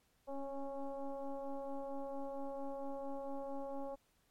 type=tone with frequency modulation; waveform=sine; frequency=277.2 Hz; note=C#4; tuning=in tune; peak=-39 dBFS; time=0.27-3.96 s; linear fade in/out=20 ms; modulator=275 Hz; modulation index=2; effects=pink hiss -75 dBFS RMS until 4.3 s + MP3 64 kbps